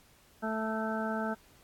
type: harmonic tone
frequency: 220 Hz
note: A3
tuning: in tune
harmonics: 1 / 2 / 3 / 4 / 6 / 7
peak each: -34 / -40 / -37 / -39 / -40 / -40 dBFS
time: 0.42-1.35 s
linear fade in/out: 20 ms
effects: pink hiss -62 dBFS RMS until 1.63 s + AAC 64 kbps